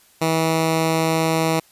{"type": "tone", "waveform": "10% pulse", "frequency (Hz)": 161.6, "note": "E3", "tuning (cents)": -34, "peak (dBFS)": -9, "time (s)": [0.21, 1.6], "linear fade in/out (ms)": 10, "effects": ["white hiss -54 dBFS RMS until 1.71 s", "resampled to 32000 Hz"]}